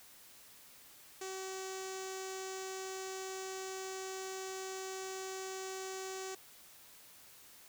sawtooth tone with low-pass filter, 380 Hz, F#4, 46 cents sharp, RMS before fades -43 dBFS, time 1.21-6.35 s, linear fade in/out 5 ms, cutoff 7000 Hz, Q 4.1, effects white hiss -58 dBFS RMS until 7.68 s

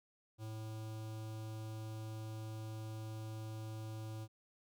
square tone with notch filter, 109.6 Hz, A2, 6 cents flat, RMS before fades -45 dBFS, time 0.38-4.28 s, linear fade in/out 50 ms, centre 1900 Hz, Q 1.4, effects none

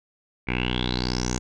10% pulse tone with low-pass filter sweep, 61.74 Hz, B1, in tune, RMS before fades -26 dBFS, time 0.47-1.39 s, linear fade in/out 20 ms, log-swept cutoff 2300 to 6900 Hz, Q 9.2, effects none

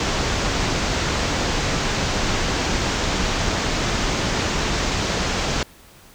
pink low-pass noise, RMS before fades -22 dBFS, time 0-5.63 s, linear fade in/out 2 ms, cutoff 7100 Hz, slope 48 dB/octave, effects pink hiss -48 dBFS RMS until 6.14 s

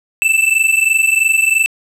square tone pair together, 2637 / 2660 Hz, E7 / E7, 0 / +15 cents, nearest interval unison, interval 15 cents, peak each -14 dBFS, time 0.22-1.66 s, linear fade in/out 0 ms, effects low-pass 12000 Hz 12 dB/octave + 7-bit

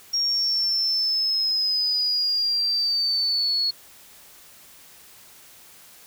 sine linear sweep, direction down, 5588 to 4344 Hz, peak -20 dBFS, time 0.13-3.71 s, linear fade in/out 10 ms, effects white hiss -49 dBFS RMS until 6.06 s

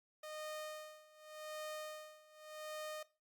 sawtooth tone with tremolo, 615 Hz, D#5, 20 cents flat, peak -39 dBFS, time 0.23-3.03 s, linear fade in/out 5 ms, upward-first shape sine, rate 0.86 Hz, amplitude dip 90%, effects noise-tail reverb RT60 0.3 s tail -17 dB re dry + Opus 48 kbps

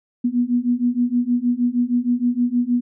sine beating tone pair, 240 / 246.4 Hz, B3 / B3, -49 / -4 cents, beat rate 6.4 Hz, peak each -20 / -19 dBFS, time 0.24-2.81 s, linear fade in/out 10 ms, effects none

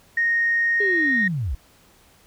sine tone, 1859 Hz, A#6, 5 cents flat, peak -17 dBFS, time 0.17-1.28 s, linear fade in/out 5 ms
sine linear sweep, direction down, 419.8 to 51 Hz, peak -22 dBFS, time 0.8-1.55 s, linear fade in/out 5 ms
effects tanh soft clip ceiling -10 dBFS + pink hiss -55 dBFS RMS until 2.26 s

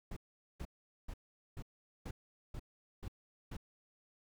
brown noise bursts, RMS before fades -43 dBFS, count 8, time 0.11-3.568 s, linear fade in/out 5 ms, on 56 ms, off 430 ms, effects none

